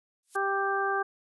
violet noise with exponential growth, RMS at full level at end -38 dBFS, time 0.23-0.36 s, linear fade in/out 1 ms, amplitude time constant 28 ms
harmonic tone, 393.1 Hz, G4, 5 cents sharp, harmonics 1 / 2 / 3 / 4, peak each -31 / -31 / -31 / -31 dBFS, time 0.35-1.03 s, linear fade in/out 10 ms
effects resampled to 24000 Hz

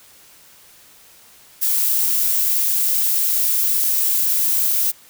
violet noise, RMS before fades -18 dBFS, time 1.61-4.92 s, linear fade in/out 20 ms, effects white hiss -48 dBFS RMS until 5.09 s

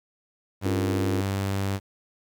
sawtooth tone, 98 Hz, G2, in tune, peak -21 dBFS, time 0.61-1.8 s, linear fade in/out 50 ms
sine chord, Bb minor, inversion first, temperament equal with one note detuned, 277.2 / 349.2 / 457.9 Hz, Db4 / F4 / Bb4, 0 / 0 / -31 cents, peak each -29 / -30 / -34 dBFS, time 0.65-1.21 s, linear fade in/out 5 ms
effects 9-bit

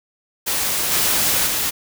white noise with level steps, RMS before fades -21 / -18 / -21 dBFS, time 0.46-1.71 s, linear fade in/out 20 ms, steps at 0.91 / 1.46 s, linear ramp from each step 10 ms, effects none

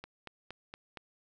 click train, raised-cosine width 0.3 ms, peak -27 dBFS, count 5, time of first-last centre 0.04-0.972 s, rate 4.29 Hz, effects none

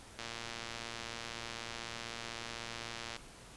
click train, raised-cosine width 0.2 ms, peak -24 dBFS, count 346, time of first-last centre 0.19-3.164 s, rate 116 Hz, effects pink hiss -54 dBFS RMS until 3.56 s + resampled to 24000 Hz

